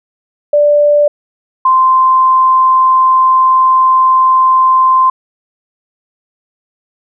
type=tone pair in turn; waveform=sine; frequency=587.3 / 1040.7 Hz; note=D5 / C6; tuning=0 / -10 cents; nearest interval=minor seventh; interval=990 cents; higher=second; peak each=-5 dBFS; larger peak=neither; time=0.53-1.08 / 1.65-5.1 s; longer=second; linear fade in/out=5 ms; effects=none